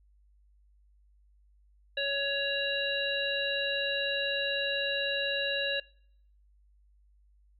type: harmonic tone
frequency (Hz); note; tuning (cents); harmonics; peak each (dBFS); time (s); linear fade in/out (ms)
558; C#5; +11; 1 / 3 / 5 / 7; -34 / -34 / -34 / -34; 1.97-5.8; 5
effects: noise-tail reverb RT60 0.7 s tail -25 dB re dry + added 50 Hz sine -60 dBFS peak until 7.59 s